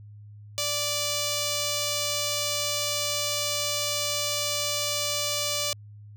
5% pulse tone with notch filter, 586 Hz, D5, 4 cents flat, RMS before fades -28 dBFS, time 0.58-5.73 s, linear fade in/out 0 ms, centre 1600 Hz, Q 1.1, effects added 104 Hz sine -43 dBFS peak until 6.16 s

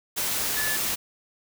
sine tone in noise, 1729 Hz, A6, 31 cents flat, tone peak -28 dBFS, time 0.56-0.77 s, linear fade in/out 20 ms, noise white, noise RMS -27 dBFS, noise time 0.16-0.96 s, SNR -4 dB, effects none

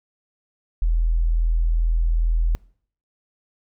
sine tone, 41.2 Hz, E1, in tune, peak -16 dBFS, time 0.82-2.55 s, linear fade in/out 0 ms, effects noise-tail reverb RT60 0.6 s tail -25 dB re dry

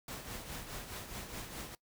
pink noise with tremolo, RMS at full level -42 dBFS, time 0.08-1.75 s, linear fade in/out 2 ms, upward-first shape triangle, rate 4.8 Hz, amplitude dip 60%, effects noise-tail reverb RT60 0.1 s tail -21 dB re dry

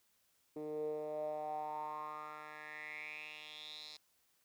10% pulse tone with band-pass filter sweep, 152.1 Hz, D#3, 39 cents flat, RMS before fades -44 dBFS, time 0.56-3.97 s, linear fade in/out 5 ms, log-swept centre 370 to 4500 Hz, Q 6.5, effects white hiss -75 dBFS RMS until 4.44 s

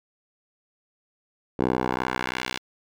10% pulse tone with band-pass filter sweep, 63 Hz, B1, 35 cents sharp, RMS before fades -27 dBFS, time 1.59-2.59 s, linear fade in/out 5 ms, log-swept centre 440 to 3500 Hz, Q 1, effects none

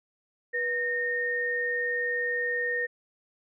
sine tone pair together, 487 / 1839.7 Hz, B4 / A#6, -24 / -23 cents, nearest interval octave + major seventh, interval 2301 cents, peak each -32 / -27 dBFS, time 0.53-2.87 s, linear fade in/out 20 ms, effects none

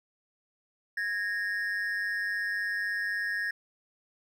triangle ring-modulated tone, 1752 Hz, A6, 8 cents flat, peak -24 dBFS, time 0.97-3.51 s, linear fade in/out 5 ms, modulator 98.1 Hz, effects none

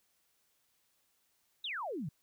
sine exponential sweep, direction down, 3951 to 130.81 Hz, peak -36 dBFS, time 1.64-2.09 s, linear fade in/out 5 ms, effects white hiss -75 dBFS RMS until 2.22 s

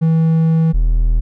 triangle tone pair in turn, 162 / 40.5 Hz, E3 / E1, -30 / -30 cents, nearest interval 2 octaves, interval 2400 cents, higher first, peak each -8 dBFS, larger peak neither, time 0.01-0.73 / 0.73-1.21 s, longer first, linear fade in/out 20 ms, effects none

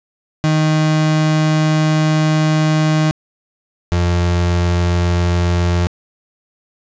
35% pulse tone pair in turn, 155.56 / 87.31 Hz, D#3 / F2, 0 / 0 cents, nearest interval minor seventh, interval 1000 cents, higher first, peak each -10 / -11 dBFS, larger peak first, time 0.44-3.11 / 3.92-5.87 s, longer first, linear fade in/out 0 ms, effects resampled to 16000 Hz + 8-bit

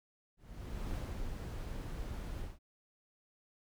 brown noise with ADSR envelope, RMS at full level -38 dBFS, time 0.37-2.59 s, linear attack 550 ms, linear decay 240 ms, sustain -3 dB, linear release 180 ms, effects none

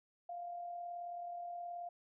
sine tone with amplitude modulation, 698.5 Hz, F5, in tune, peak -40 dBFS, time 0.29-1.89 s, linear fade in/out 5 ms, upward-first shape sine, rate 38.8 Hz, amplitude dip 35%, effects none

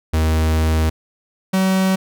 45% pulse tone pair in turn, 79.3 / 189.43 Hz, D#2 / F#3, +33 / +41 cents, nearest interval octave + minor third, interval 1508 cents, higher second, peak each -14 / -14 dBFS, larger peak neither, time 0.13-0.9 / 1.53-1.96 s, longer first, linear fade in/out 10 ms, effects none

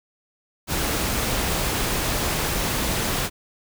pink noise, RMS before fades -24 dBFS, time 0.67-3.3 s, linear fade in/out 50 ms, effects none

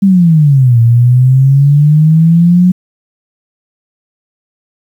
sine exponential two-way sweep, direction down then up, 201.1 to 115 to 183.5 Hz, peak -3 dBFS, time 0.02-2.72 s, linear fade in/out 10 ms, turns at 0.8 s, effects 7-bit

